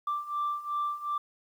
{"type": "beating tone pair", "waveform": "sine", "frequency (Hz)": [1174.7, 1177.4], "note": ["D6", "D6"], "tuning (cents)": [0, 4], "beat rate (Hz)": 2.7, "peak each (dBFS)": [-33, -30], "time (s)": [0.07, 1.18], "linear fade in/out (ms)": 5, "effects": ["tanh soft clip ceiling -24 dBFS", "10-bit"]}